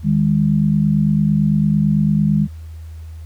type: tone pair together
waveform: sine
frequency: 155.56 / 204.5 Hz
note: D#3 / G#3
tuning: 0 / -26 cents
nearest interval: perfect fourth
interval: 474 cents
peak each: -15 dBFS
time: 0.03-2.48 s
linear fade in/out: 50 ms
effects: added 80 Hz sine -30 dBFS peak until 3.25 s + pink hiss -53 dBFS RMS until 3.25 s